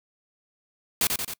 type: noise with echo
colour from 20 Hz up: white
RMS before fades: -22 dBFS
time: 1.01-1.07 s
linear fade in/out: 2 ms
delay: 89 ms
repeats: 3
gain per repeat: -4 dB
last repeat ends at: 1.337 s
effects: noise-tail reverb RT60 0.1 s tail -26 dB re dry